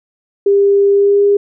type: tone with pitch glide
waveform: sine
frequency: 400 to 404.9 Hz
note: G4 to G#4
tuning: +35 to -44 cents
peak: -7 dBFS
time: 0.46-1.37 s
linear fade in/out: 5 ms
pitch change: +21 cents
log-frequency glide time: 0.92-1.24 s
effects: none